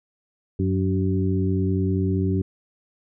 harmonic tone with a mistuned harmonic, 95 Hz, F#2, 46 cents sharp, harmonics 1 / 2 / 3 / 4, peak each -22 / -25 / -27 / -28 dBFS, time 0.59-2.42 s, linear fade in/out 5 ms, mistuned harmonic 2, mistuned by -40 cents, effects none

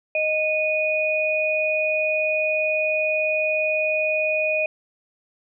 sine tone pair together, 621 / 2475 Hz, D#5 / D#7, -3 / -10 cents, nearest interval 2 octaves, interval 2393 cents, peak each -22 dBFS, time 0.15-4.66 s, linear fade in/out 2 ms, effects none

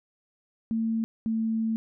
sine tone pair in turn, 225.1 / 223.4 Hz, A3 / A3, +40 / +27 cents, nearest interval unison, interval 13 cents, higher first, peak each -24 dBFS, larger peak neither, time 0.71-1.04 / 1.26-1.76 s, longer second, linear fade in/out 0 ms, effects none

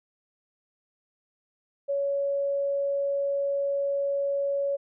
sine tone, 560 Hz, C#5, 18 cents sharp, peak -24 dBFS, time 1.88-4.77 s, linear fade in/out 20 ms, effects none

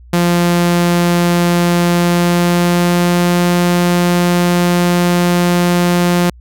sawtooth tone with pitch glide, 173.8 to 175.72 Hz, F3 to F3, -8 to +11 cents, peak -6 dBFS, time 0.13-6.3 s, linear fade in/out 5 ms, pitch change +19 cents, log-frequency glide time 1.94-3.42 s, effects added 60 Hz sine -36 dBFS peak until 6.4 s

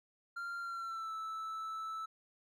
triangle tone with pitch glide, 1388 to 1313.9 Hz, F6 to E6, -11 to -6 cents, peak -37 dBFS, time 0.36-2.06 s, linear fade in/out 10 ms, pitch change -95 cents, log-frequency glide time 0.6-1.13 s, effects none

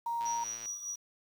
sine tone, 935 Hz, A#5, 5 cents sharp, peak -31 dBFS, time 0.06-0.44 s, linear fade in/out 5 ms
click train, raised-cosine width 0.2 ms, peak -31 dBFS, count 52, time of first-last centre 0.21-0.657 s, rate 114 Hz
sine tone with tremolo, 5800 Hz, F#8, 35 cents flat, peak -34 dBFS, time 0.25-0.96 s, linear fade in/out 10 ms, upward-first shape triangle, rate 5 Hz, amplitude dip 70%
effects 9-bit

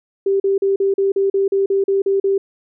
sine tone bursts, 392 Hz, G4, in tune, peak -13 dBFS, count 12, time 0.26-2.38 s, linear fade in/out 5 ms, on 140 ms, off 40 ms, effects none

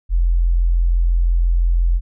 sine tone, 42.94 Hz, F1, 29 cents flat, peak -12 dBFS, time 0.09-2.01 s, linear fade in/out 50 ms, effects none

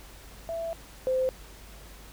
sine tone pair in turn, 664 / 517.6 Hz, E5 / C5, +12 / -19 cents, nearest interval major third, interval 431 cents, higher first, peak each -30 / -23 dBFS, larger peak second, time 0.49-0.73 / 1.07-1.29 s, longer first, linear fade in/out 0 ms, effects added 50 Hz sine -48 dBFS peak until 2.12 s + pink hiss -50 dBFS RMS until 2.12 s

